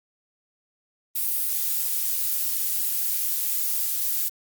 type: noise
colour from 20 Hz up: violet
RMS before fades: -25 dBFS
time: 1.15-4.29 s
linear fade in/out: 10 ms
effects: Opus 32 kbps